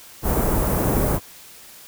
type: band-stop noise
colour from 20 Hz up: pink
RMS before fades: -20 dBFS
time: 0.22-1.2 s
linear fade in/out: 50 ms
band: 900 to 15000 Hz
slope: 12 dB/octave
effects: white hiss -44 dBFS RMS until 1.87 s